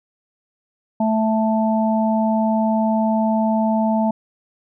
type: harmonic tone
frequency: 220 Hz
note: A3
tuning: in tune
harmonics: 1 / 3 / 4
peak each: -17 / -22 / -23 dBFS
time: 1-4.11 s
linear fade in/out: 5 ms
effects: none